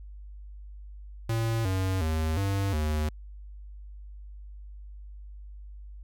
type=tone with pitch steps; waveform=square; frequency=113.7 / 94.3 / 79.2 / 98.4 / 76.4 Hz; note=A#2 / F#2 / D#2 / G2 / D#2; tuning=-43 / +33 / +31 / +7 / -31 cents; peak=-26 dBFS; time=1.29-3.09 s; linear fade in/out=5 ms; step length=360 ms; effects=added 50 Hz sine -41 dBFS peak until 6.03 s